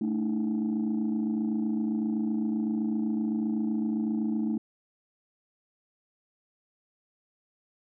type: chord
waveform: sine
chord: A suspended fourth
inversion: none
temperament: equal with one note detuned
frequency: 220 / 293.7 / 321.5 Hz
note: A3 / D4 / E4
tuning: 0 / 0 / -43 cents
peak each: -26 / -32 / -32 dBFS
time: 0.01-4.58 s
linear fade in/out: 5 ms
effects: tanh soft clip ceiling -21 dBFS